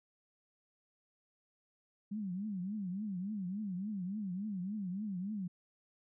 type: tone with vibrato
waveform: sine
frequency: 196 Hz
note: G3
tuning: in tune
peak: -36 dBFS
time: 2.11-5.48 s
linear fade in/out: 10 ms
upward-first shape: triangle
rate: 3.5 Hz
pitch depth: 210 cents each way
effects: none